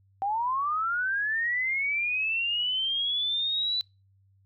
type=linear sweep; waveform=sine; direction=up; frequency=768 to 3998 Hz; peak=-25 dBFS; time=0.22-3.81 s; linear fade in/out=0 ms; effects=noise-tail reverb RT60 0.3 s tail -26 dB re dry + added 97 Hz sine -60 dBFS peak until 4.45 s